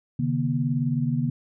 sine tone cluster, 132.9 / 151.9 / 239.3 Hz, C3 / D#3 / A#3, +27 / -41 / +46 cents, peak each -26 dBFS, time 0.19-1.3 s, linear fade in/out 5 ms, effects none

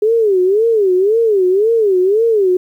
sine tone with vibrato, 410 Hz, G#4, 22 cents flat, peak -9 dBFS, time 0.02-2.57 s, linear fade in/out 5 ms, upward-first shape sine, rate 1.9 Hz, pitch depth 210 cents each way, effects 8-bit

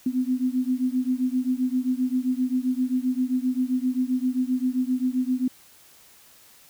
sine beating tone pair, 251.2 / 258.8 Hz, B3 / C4, +30 / -19 cents, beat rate 7.6 Hz, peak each -24 / -25 dBFS, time 0.06-5.48 s, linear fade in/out 5 ms, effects white hiss -53 dBFS RMS until 6.69 s

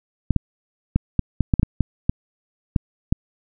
clicks, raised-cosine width 5 ms, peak -4 dBFS, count 12, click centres 0.307 / 0.363 / 0.96 / 1.193 / 1.407 / 1.538 / 1.596 / 1.631 / 1.807 / 2.095 / 2.762 / 3.125 s, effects none

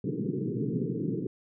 pink band-pass noise, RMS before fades -31 dBFS, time 0.04-1.27 s, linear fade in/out 5 ms, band 120 to 450 Hz, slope 96 dB/octave, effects none

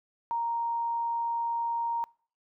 sine tone, 932.3 Hz, A#5, in tune, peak -27 dBFS, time 0.31-2.04 s, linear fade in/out 0 ms, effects noise-tail reverb RT60 0.5 s tail -26 dB re dry

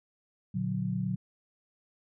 sine chord, Bb augmented, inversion none, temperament equal with one note detuned, 118.58 / 146.83 / 185 Hz, Bb2 / D3 / F#3, +30 / 0 / 0 cents, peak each -34 / -35 / -31 dBFS, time 0.54-1.16 s, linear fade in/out 10 ms, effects none

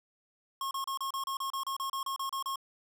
square tone bursts, 1083 Hz, C#6, 41 cents flat, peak -33 dBFS, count 15, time 0.61-2.558 s, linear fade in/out 2 ms, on 100 ms, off 32 ms, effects none

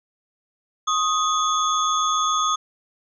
sine tone cluster, 1082 / 1249 / 3437 / 6450 Hz, C#6 / D#6 / A7 / G8, -42 / +6 / -41 / +48 cents, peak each -28 / -20 / -27 / -28 dBFS, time 0.87-2.56 s, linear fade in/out 10 ms, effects none

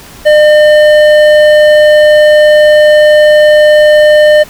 triangle tone with hard clipping, 604 Hz, D5, 48 cents sharp, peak -3 dBFS, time 0.25-4.44 s, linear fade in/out 20 ms, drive 14 dB, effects pink hiss -32 dBFS RMS until 4.49 s

